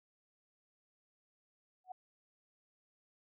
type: tone with exponential growth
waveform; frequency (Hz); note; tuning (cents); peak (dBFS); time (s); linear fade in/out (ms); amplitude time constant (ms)
sine; 740; F#5; 0; -39; 1.84-1.92; 5; 16
effects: none